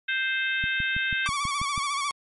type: harmonic tone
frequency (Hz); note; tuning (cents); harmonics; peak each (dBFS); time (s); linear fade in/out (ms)
523.3; C5; 0; 3 / 4 / 5 / 6 / 7; -26 / -32 / -31 / -36 / -35; 0.08-1.28; 10
type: click train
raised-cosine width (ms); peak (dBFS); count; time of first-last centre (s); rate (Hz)
5; -22; 8; 0.64-1.778; 6.15
type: tone with vibrato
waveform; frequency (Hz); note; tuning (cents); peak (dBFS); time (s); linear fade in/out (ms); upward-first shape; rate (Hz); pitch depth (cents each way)
sawtooth; 1133; C#6; +37; -22; 1.26-2.11; 0; sine; 14; 63
effects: MP3 48 kbps